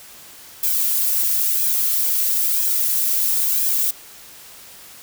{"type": "noise with flanger", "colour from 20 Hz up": "violet", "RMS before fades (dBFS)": -19, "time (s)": [0.63, 3.91], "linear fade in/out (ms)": 5, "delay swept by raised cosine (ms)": [1.2, 3.1], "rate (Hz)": 1, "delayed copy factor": 0.65, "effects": ["white hiss -42 dBFS RMS until 5.02 s"]}